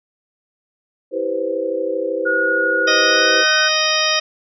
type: chord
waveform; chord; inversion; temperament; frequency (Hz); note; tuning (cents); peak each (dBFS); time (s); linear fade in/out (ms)
sine; C major seventh; first; just; 327 / 392.4 / 490.5 / 523.3; E4 / G4 / B4 / C5; -14 / +2 / -12 / 0; -27 / -26 / -23 / -22; 1.11-3.45; 50
type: tone with pitch glide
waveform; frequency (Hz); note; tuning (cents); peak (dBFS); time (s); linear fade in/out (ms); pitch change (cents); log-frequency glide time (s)
sine; 1446 to 1516.1; F#6 to F#6; -40 to +42; -16; 2.25-3.69; 20; +82; 2.96-3.4
type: harmonic tone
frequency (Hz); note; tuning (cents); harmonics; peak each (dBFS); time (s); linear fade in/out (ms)
622.3; D#5; 0; 1 / 2 / 3 / 4 / 5 / 6 / 8 / 9; -23 / -23 / -23 / -23 / -23 / -23 / -23 / -23; 2.87-4.2; 10
effects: none